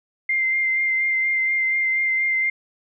sine tone with vibrato, 2093 Hz, C7, in tune, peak -18 dBFS, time 0.29-2.5 s, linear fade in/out 5 ms, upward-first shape sine, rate 4.2 Hz, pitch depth 17 cents each way, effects none

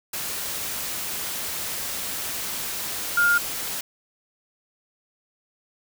sine tone in noise, 1412 Hz, F6, 19 cents sharp, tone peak -16 dBFS, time 3.17-3.38 s, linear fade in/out 5 ms, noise white, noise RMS -30 dBFS, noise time 0.13-3.81 s, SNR +11 dB, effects none

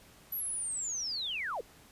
sine linear sweep, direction down, 12000 to 390.4 Hz, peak -33 dBFS, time 0.32-1.61 s, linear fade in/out 5 ms, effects pink hiss -58 dBFS RMS until 1.91 s + resampled to 32000 Hz

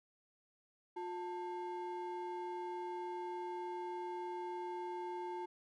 triangle ring-modulated tone, 622.3 Hz, D#5, in tune, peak -35 dBFS, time 0.96-5.46 s, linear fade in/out 10 ms, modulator 266 Hz, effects none

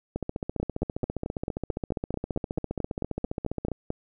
two click trains, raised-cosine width 2 ms, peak -16 / -15 dBFS, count 54 / 16, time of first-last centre 0.16-3.717 / 0.6-3.904 s, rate 14.9 / 4.54 Hz, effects none

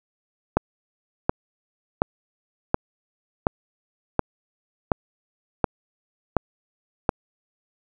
click train, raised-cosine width 1 ms, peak -3 dBFS, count 10, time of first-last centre 0.57-7.092 s, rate 1.38 Hz, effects none

